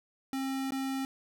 square tone with dropouts, 267.7 Hz, C4, 40 cents sharp, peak -32 dBFS, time 0.33-1.05 s, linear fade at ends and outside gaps 1 ms, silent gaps 0.707-0.721 s, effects none

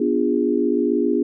sine chord, B diminished seventh, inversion none, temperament equal with one note detuned, 246.9 / 293.7 / 349.2 / 410.1 Hz, B3 / D4 / F4 / Ab4, 0 / 0 / 0 / -22 cents, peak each -22 dBFS, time 0-1.23 s, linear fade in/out 5 ms, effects none

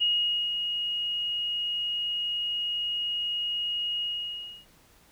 sine tone with ADSR envelope, 2878 Hz, F#7, 49 cents flat, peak -21 dBFS, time 0-4.66 s, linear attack 21 ms, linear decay 490 ms, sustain -6 dB, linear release 650 ms, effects pink hiss -59 dBFS RMS until 5.11 s

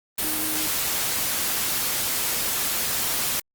sine tone in noise, 311.1 Hz, D#4, in tune, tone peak -33 dBFS, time 0.24-0.67 s, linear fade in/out 5 ms, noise white, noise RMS -25 dBFS, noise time 0.18-3.4 s, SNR -11 dB, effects Opus 32 kbps

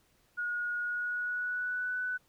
sine tone with pitch glide, 1444 to 1494.1 Hz, F#6 to F#6, -43 to +16 cents, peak -31 dBFS, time 0.37-2.18 s, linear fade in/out 20 ms, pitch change +59 cents, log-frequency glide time 0.8-1.99 s, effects pink hiss -69 dBFS RMS until 2.28 s

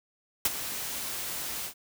white noise with ADSR envelope, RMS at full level -22 dBFS, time 0.45-1.74 s, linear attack 4 ms, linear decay 30 ms, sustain -13 dB, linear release 90 ms, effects none

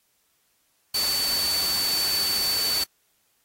sine tone in noise, 4513 Hz, C#8, 30 cents sharp, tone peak -23 dBFS, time 0.94-2.84 s, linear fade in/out 5 ms, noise white, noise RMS -29 dBFS, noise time 0.94-2.84 s, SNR +3 dB, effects white hiss -68 dBFS RMS until 3.44 s + AAC 48 kbps

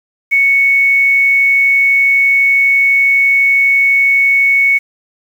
sine tone with quantisation, 2217 Hz, C#7, in tune, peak -7 dBFS, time 0.31-4.79 s, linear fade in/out 20 ms, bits 6, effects none

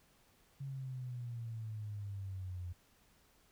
sine exponential sweep, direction down, 138.8 to 87.31 Hz, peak -40 dBFS, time 0.6-2.73 s, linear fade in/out 10 ms, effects pink hiss -69 dBFS RMS until 3.51 s

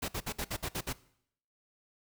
pink noise bursts, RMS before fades -35 dBFS, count 8, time 0.02-0.931 s, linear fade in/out 10 ms, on 64 ms, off 57 ms, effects noise-tail reverb RT60 0.7 s tail -20 dB re dry

